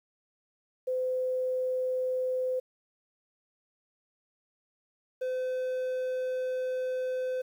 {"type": "tone pair in turn", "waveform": ["sine", "triangle"], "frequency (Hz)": [511, 511], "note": ["C5", "C5"], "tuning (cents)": [-41, -41], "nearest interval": "unison", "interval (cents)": 0, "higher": "neither", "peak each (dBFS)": -27, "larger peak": "neither", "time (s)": [[0.87, 2.6], [5.21, 7.42]], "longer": "second", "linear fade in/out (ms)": 10, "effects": ["10-bit"]}